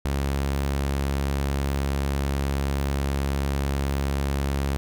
sawtooth tone, 69.3 Hz, C#2, in tune, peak -19 dBFS, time 0.05-4.77 s, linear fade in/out 0 ms, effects none

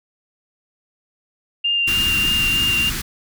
sine tone with vibrato, 2794 Hz, F7, in tune, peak -16 dBFS, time 1.64-2.9 s, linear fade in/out 10 ms, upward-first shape sine, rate 3.3 Hz, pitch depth 12 cents each way
pink band-stop noise, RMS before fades -25 dBFS, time 1.87-3.02 s, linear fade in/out 10 ms, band 310 to 1200 Hz, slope 24 dB/octave
effects none

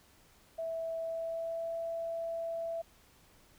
sine tone with pitch glide, 656 to 664.8 Hz, E5 to E5, -9 to +15 cents, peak -34 dBFS, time 0.58-2.82 s, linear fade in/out 10 ms, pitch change +24 cents, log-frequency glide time 0.99-1.76 s, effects pink hiss -63 dBFS RMS until 3.58 s

